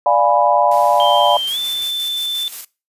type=chord; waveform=sine; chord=D diminished seventh; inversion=none; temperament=equal with one note detuned; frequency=589 / 698.5 / 830.6 / 987.8 Hz; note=D5 / F5 / Ab5 / Cb6; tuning=+5 / 0 / 0 / 0 cents; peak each=-16 dBFS; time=0.06-1.37 s; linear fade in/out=2 ms
type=noise; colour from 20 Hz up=white; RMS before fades=-36 dBFS; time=0.71-1.88 s; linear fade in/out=5 ms
type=tone with pitch glide; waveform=sine; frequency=3147 to 3532 Hz; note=G7 to A7; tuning=+6 to +6 cents; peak=-18 dBFS; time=1-2.48 s; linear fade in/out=0 ms; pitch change=+200 cents; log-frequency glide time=1.49-1.58 s
type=noise with tremolo; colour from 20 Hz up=blue; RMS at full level=-28 dBFS; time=1.47-2.65 s; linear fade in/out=5 ms; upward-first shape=square; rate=5.7 Hz; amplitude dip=40%
effects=noise-tail reverb RT60 0.3 s tail -22 dB re dry + resampled to 32000 Hz